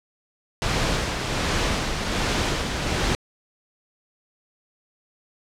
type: noise with tremolo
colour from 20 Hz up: pink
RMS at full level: -22 dBFS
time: 0.62-3.15 s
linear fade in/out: 0 ms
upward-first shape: sine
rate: 1.3 Hz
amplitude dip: 40%
effects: low-pass 6000 Hz 12 dB/octave